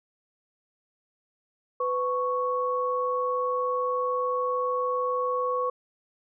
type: tone pair together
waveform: sine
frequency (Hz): 501 / 1108.3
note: B4 / C#6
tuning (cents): +25 / -1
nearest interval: octave + major second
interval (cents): 1374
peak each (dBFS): -27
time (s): 1.8-5.7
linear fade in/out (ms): 5
effects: none